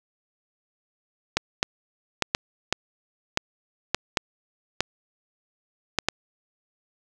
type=clicks; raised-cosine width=0.2 ms; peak=-3 dBFS; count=11; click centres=1.37 / 1.629 / 2.223 / 2.349 / 2.726 / 3.374 / 3.946 / 4.172 / 4.806 / 5.987 / 6.086 s; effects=none